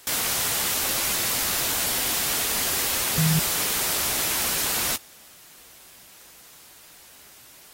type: tone in noise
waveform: sine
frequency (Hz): 158.7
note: D#3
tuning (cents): +35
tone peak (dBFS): -19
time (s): 3.18-3.39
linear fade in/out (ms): 0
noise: white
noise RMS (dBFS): -25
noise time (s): 0.07-4.96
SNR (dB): +3
effects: white hiss -49 dBFS RMS until 7.73 s + AAC 48 kbps